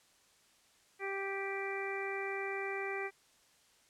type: harmonic tone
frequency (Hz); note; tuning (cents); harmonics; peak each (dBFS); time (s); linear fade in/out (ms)
392; G4; 0; 1 / 2 / 3 / 4 / 5 / 6; -39 / -44 / -47 / -47 / -42 / -43; 0.99-3.11; 50
effects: white hiss -67 dBFS RMS until 3.89 s + low-pass 9000 Hz 12 dB/octave